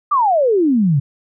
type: exponential sweep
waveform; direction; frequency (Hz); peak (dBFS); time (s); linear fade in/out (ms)
sine; down; 1225 to 130.81; -11; 0.11-1; 10
effects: none